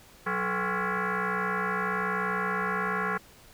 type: tone with frequency modulation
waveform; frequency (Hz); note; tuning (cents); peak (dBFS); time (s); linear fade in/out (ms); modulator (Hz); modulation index
sine; 123.47; B2; 0; -26; 0.26-3.18; 10; 308; 5.6
effects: pink hiss -54 dBFS RMS until 3.53 s